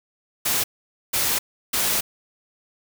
white noise bursts at uneven times, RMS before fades -22 dBFS, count 3, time 0.45-0.64 / 1.13-1.39 / 1.73-2.01 s, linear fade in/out 10 ms, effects none

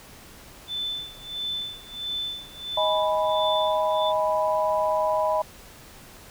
sine tone with tremolo, 3520 Hz, A7, in tune, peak -26 dBFS, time 0.67-4.13 s, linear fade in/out 50 ms, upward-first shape sine, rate 1.5 Hz, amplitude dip 90%
sine chord, G# minor, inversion second, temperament equal with one note detuned, 626.6 / 830.6 / 987.8 Hz, D#5 / G#5 / B5, +12 / 0 / 0 cents, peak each -23 / -29 / -25 dBFS, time 2.77-5.42 s, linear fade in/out 5 ms
effects pink hiss -47 dBFS RMS until 6.3 s

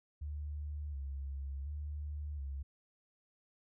sine tone with vibrato, 71.3 Hz, C#2, 49 cents sharp, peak -38 dBFS, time 0.21-2.63 s, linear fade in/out 10 ms, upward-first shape square, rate 0.69 Hz, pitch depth 63 cents each way, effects none

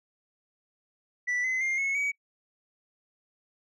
sine tone with pitch steps, 1969 / 2040 / 2113 / 2189 / 2267 Hz, B6 / C7 / C7 / C#7 / C#7, -6 / -44 / +16 / -22 / +38 cents, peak -23 dBFS, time 1.27-2.12 s, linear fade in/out 20 ms, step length 170 ms, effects noise-tail reverb RT60 0.1 s tail -24 dB re dry + tanh soft clip ceiling -25 dBFS

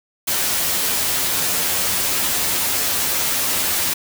white noise with comb filter, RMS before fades -20 dBFS, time 0.27-3.94 s, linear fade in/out 10 ms, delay 11 ms, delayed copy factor +0.65, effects none

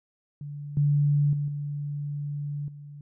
sine tone with level steps, 145.1 Hz, D3, 21 cents flat, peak -34 / -19 / -25 / -29 / -40 dBFS, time 0.41-3.01 s, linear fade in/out 2 ms, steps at 0.77 / 1.33 / 1.48 / 2.68 s, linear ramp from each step 2 ms, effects none

